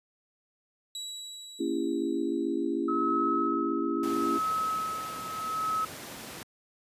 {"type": "tone with exponential decay", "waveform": "30% pulse", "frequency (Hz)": 3904, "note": "B7", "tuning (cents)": -21, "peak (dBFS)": -32, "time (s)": [0.95, 3.48], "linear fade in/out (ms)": 2, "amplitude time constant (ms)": 550}
{"type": "chord", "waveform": "sine", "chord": "A# diminished seventh", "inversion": "none", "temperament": "just", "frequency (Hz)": [233.1, 279.7, 335.6, 402.8], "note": ["A#3", "C#4", "E4", "G4"], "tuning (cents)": [0, 16, 31, 47], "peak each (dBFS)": [-35, -31, -30, -35], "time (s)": [1.59, 4.39], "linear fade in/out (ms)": 20}
{"type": "tone with tremolo", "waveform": "sine", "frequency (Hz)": 1287, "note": "E6", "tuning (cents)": -42, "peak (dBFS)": -26, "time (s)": [2.88, 5.85], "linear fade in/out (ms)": 5, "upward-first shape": "sine", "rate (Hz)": 0.76, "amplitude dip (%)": 70}
{"type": "noise", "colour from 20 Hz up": "pink", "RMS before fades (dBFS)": -41, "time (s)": [4.03, 6.43], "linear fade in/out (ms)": 2}
{"effects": ["high-pass 150 Hz 12 dB/octave", "resampled to 32000 Hz"]}